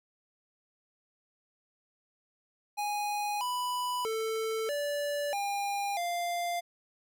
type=tone with pitch steps; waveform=square; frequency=828 / 990 / 443.5 / 580 / 805 / 696 Hz; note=G#5 / B5 / A4 / D5 / G5 / F5; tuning=-5 / +4 / +14 / -22 / +46 / -6 cents; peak=-31 dBFS; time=2.77-6.61 s; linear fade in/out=20 ms; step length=640 ms; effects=none